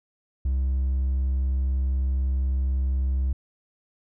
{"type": "tone with hard clipping", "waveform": "sine", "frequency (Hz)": 66, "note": "C2", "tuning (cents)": 16, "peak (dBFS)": -22, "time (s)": [0.45, 3.33], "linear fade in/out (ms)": 5, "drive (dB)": 2, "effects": []}